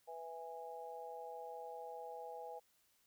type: harmonic tone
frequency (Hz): 164.81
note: E3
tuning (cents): 0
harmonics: 3 / 4 / 5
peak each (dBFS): -50 / -52 / -49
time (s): 0.07-2.6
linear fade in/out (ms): 20
effects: white hiss -75 dBFS RMS until 3.06 s